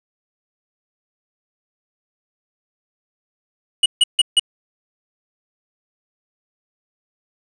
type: tone bursts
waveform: square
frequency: 2920 Hz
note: F#7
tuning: 24 cents flat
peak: -10 dBFS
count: 4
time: 3.83-4.396 s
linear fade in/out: 5 ms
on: 29 ms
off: 150 ms
effects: resampled to 22050 Hz + 7-bit